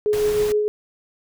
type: tone with tremolo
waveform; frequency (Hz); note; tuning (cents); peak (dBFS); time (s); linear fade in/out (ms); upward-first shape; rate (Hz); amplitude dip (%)
sine; 420.8; G#4; +23; -15; 0.06-0.68; 0; triangle; 6.5; 40
type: noise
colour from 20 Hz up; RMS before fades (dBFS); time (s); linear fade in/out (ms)
pink; -32; 0.13-0.52; 0
effects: none